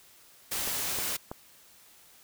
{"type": "noise", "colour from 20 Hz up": "white", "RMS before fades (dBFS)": -32, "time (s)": [0.51, 1.17], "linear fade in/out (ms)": 10}
{"type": "clicks", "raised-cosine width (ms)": 1, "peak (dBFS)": -22, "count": 3, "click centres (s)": [0.675, 0.987, 1.315]}
{"effects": ["white hiss -57 dBFS RMS until 2.23 s"]}